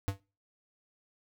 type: tone with exponential decay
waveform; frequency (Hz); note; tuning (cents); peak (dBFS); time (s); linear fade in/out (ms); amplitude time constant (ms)
square; 98.1; G2; +2; -25; 0.08-0.2; 0; 24
effects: noise-tail reverb RT60 0.3 s tail -21 dB re dry